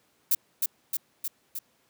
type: noise with echo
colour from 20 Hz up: violet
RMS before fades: -22 dBFS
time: 0.31-0.35 s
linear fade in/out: 5 ms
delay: 310 ms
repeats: 4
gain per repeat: -3 dB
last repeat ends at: 1.59 s
effects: pink hiss -67 dBFS RMS until 1.89 s + high-pass 150 Hz 12 dB/octave